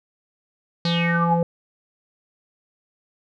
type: tone with low-pass filter sweep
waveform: square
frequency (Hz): 170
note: F3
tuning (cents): -46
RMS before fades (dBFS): -20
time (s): 0.85-1.43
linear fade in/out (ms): 2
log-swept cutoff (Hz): 4500 to 580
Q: 9.2
effects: none